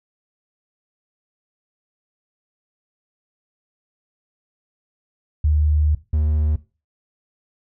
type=tone pair in turn; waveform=sine / triangle; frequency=75.6 / 76.21 Hz; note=D#2 / D#2; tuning=-49 / -35 cents; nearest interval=unison; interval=14 cents; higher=second; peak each=-14 dBFS; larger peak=neither; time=5.44-5.95 / 6.13-6.56 s; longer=first; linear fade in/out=5 ms; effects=noise-tail reverb RT60 0.3 s tail -17 dB re dry